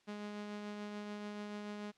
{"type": "tone with tremolo", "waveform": "sawtooth", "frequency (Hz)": 207.7, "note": "G#3", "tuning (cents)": 0, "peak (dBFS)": -37, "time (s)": [0.07, 1.92], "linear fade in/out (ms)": 20, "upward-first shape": "triangle", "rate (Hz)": 6.9, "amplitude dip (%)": 30, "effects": ["white hiss -72 dBFS RMS until 1.97 s", "low-pass 5000 Hz 12 dB/octave"]}